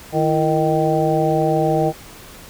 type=harmonic tone with a mistuned harmonic; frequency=155.56 Hz; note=D#3; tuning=in tune; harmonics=1 / 2 / 3 / 4 / 5; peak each=-21 / -21 / -21 / -21 / -21 dBFS; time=0.12-1.93 s; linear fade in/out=50 ms; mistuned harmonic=2; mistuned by=+110 cents; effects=pink hiss -40 dBFS RMS until 2.49 s